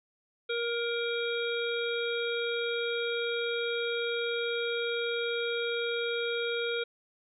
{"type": "harmonic tone", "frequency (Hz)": 470.6, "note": "A#4", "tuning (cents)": 16, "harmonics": [1, 3, 5, 7, 8], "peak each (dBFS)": [-31, -36, -38, -39, -40], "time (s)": [0.49, 6.84], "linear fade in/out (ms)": 10, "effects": []}